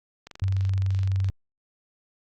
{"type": "click train", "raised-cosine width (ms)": 0.2, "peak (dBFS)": -24, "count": 25, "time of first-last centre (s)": [0.27, 1.287], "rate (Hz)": 23.6}
{"type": "tone", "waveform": "sine", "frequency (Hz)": 96, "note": "G2", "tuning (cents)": -36, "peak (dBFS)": -21, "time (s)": [0.42, 1.3], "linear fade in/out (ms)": 0}
{"effects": ["Opus 48 kbps"]}